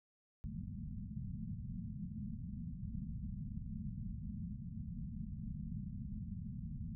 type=low-pass noise; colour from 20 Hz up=white; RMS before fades=-44 dBFS; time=0.44-6.95 s; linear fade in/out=0 ms; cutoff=230 Hz; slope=96 dB/octave; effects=none